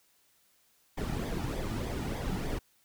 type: noise with flanger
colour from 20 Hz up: brown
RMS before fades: -34 dBFS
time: 0.97-2.59 s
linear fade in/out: 10 ms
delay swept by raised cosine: 0.71 to 1.91 ms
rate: 3.3 Hz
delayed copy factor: -0.6
effects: white hiss -68 dBFS RMS until 2.84 s